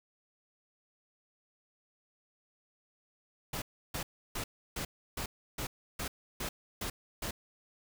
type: noise bursts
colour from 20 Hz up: pink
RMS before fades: -37 dBFS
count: 10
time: 3.53-7.31 s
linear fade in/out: 5 ms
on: 90 ms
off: 320 ms
effects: none